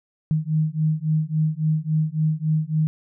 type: beating tone pair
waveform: sine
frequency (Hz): 154.2 / 157.8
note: D#3 / D#3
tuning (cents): -15 / +25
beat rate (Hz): 3.6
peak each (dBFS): -22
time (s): 0.31-2.87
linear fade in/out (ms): 0
effects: none